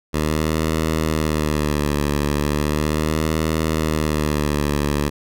10% pulse tone with vibrato, 76 Hz, D#2, 40 cents flat, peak -10 dBFS, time 0.13-5.1 s, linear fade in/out 20 ms, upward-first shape sine, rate 0.37 Hz, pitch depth 75 cents each way, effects none

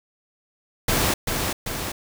pink noise with echo, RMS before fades -21 dBFS, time 0.88-1.14 s, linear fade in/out 5 ms, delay 390 ms, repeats 2, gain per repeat -4 dB, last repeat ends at 1.92 s, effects none

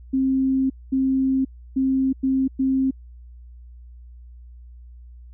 sine tone bursts at uneven times, 265.2 Hz, C4, 23 cents sharp, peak -17 dBFS, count 5, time 0.13-0.7 / 0.92-1.45 / 1.76-2.13 / 2.23-2.48 / 2.59-2.91 s, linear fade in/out 10 ms, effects added 60 Hz sine -40 dBFS peak until 5.33 s

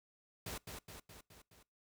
pink noise with echo, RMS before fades -44 dBFS, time 0.46-0.58 s, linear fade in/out 5 ms, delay 210 ms, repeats 5, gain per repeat -4 dB, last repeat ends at 1.63 s, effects noise-tail reverb RT60 0.3 s tail -25 dB re dry

